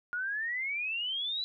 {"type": "exponential sweep", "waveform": "sine", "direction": "up", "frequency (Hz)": [1419, 4013], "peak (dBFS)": -31, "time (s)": [0.13, 1.44], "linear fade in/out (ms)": 0, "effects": []}